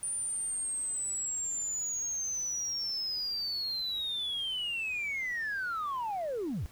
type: linear sweep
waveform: sine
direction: down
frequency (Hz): 9397 to 52.2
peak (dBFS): -30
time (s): 0.03-6.66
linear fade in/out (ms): 0
effects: tanh soft clip ceiling -29 dBFS + pink hiss -57 dBFS RMS until 6.71 s